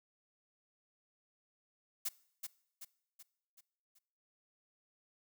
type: noise with echo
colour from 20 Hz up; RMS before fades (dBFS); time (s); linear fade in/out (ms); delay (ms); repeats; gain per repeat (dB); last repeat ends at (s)
blue; -36; 2.05-2.09; 10; 380; 5; -6; 3.99
effects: noise-tail reverb RT60 0.7 s tail -21 dB re dry

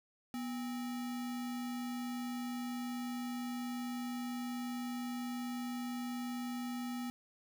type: tone with sample-and-hold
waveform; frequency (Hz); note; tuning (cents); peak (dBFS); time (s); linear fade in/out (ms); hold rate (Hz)
sine; 244.4; B3; -18; -37; 0.34-7.1; 0; 1050
effects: none

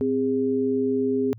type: tone pair together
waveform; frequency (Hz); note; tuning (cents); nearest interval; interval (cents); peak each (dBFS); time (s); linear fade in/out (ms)
sine; 260 / 407.8; C4 / G#4; -11 / -32; minor sixth; 779; -23; 0.01-1.33; 0
effects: added 112 Hz sine -41 dBFS peak until 1.38 s

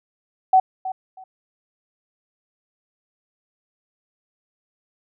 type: tone with echo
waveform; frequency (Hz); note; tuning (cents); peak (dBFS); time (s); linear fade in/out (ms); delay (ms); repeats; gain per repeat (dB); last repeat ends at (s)
sine; 754; F#5; +32; -10; 0.53-0.6; 5; 320; 2; -14; 1.24
effects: none

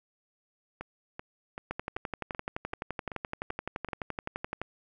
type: two click trains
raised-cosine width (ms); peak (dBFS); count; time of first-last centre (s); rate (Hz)
0.5; -23 / -18; 9 / 35; 0.81-3.887 / 1.71-4.616; 2.6 / 11.7
effects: none

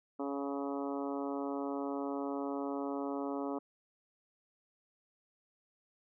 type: harmonic tone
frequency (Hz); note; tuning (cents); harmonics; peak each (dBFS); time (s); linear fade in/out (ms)
140; C#3; +18; 2 / 3 / 4 / 5 / 6 / 7 / 8 / 9; -37 / -41 / -43 / -45 / -47 / -48 / -49 / -50; 0.19-3.59; 10
effects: none

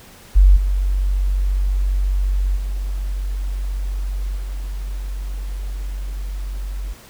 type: tone with level steps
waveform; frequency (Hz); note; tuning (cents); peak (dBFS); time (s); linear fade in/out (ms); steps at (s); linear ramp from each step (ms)
sine; 47.28; F#1; +38; -6 / -15 / -20 / -23; 0.35-6.94; 20; 0.56 / 2.56 / 4.36; 10
effects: pink hiss -44 dBFS RMS until 7.09 s

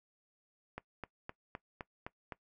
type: click train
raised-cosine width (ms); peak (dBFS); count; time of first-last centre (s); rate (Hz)
0.5; -26; 7; 0.78-2.322; 3.89
effects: noise-tail reverb RT60 0.1 s tail -20 dB re dry

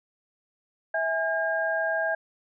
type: tone cluster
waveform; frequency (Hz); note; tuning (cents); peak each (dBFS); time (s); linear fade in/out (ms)
sine; 652 / 825 / 1616; E5 / G#5 / G#6; -19 / -12 / -48; -27 / -33 / -27; 0.94-2.15; 5
effects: none

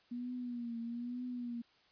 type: tone with vibrato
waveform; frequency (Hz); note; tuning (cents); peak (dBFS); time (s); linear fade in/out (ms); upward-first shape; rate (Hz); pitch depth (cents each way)
sine; 240.2; B3; -48; -38; 0.11-1.62; 10; triangle; 1.1; 75
effects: white hiss -68 dBFS RMS until 1.91 s + resampled to 11025 Hz

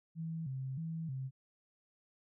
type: tone with vibrato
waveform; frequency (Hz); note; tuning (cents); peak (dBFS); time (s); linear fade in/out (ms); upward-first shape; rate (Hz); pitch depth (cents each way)
sine; 146.83; D3; 0; -37; 0.15-1.31; 50; square; 1.6; 180
effects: none

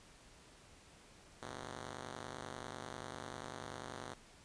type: ring-modulated tone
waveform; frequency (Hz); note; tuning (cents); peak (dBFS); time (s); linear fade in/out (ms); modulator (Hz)
5% pulse; 127.5; C3; -44; -31; 1.42-4.14; 5; 25.1
effects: pink hiss -61 dBFS RMS until 4.44 s + resampled to 22050 Hz

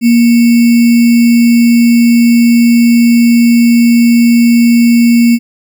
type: tone with sample-and-hold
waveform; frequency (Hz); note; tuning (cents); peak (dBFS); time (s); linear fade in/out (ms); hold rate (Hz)
sine; 235.3; A#3; +16; -3; 0.01-5.39; 50; 2450
effects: none

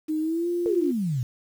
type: tone with pitch glide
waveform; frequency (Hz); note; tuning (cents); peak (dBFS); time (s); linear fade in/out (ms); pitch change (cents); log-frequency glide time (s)
sine; 310.5 to 348.5; D#4 to F4; -3 to -4; -23; 0.08-0.92; 20; +199; 0.2-0.48
type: exponential sweep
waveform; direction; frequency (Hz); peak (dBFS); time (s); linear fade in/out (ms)
sine; down; 470.2 to 116.54; -23; 0.66-1.23; 0
effects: 8-bit

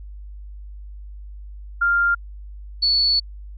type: tone pair in turn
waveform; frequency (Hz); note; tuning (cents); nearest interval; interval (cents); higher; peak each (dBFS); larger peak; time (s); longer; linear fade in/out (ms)
sine; 1396.9 / 4435; F6 / C#8; 0 / 0; octave + minor sixth; 2000; second; -15; neither; 1.81-2.15 / 2.82-3.2; second; 10
effects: added 50 Hz sine -34 dBFS peak until 3.57 s

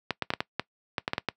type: clicks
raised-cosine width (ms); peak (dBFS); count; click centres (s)
0.3; -10; 11; 0.107 / 0.223 / 0.304 / 0.337 / 0.405 / 0.596 / 0.982 / 1.079 / 1.134 / 1.181 / 1.287
effects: noise-tail reverb RT60 0.1 s tail -22 dB re dry + high-pass 100 Hz 12 dB/octave

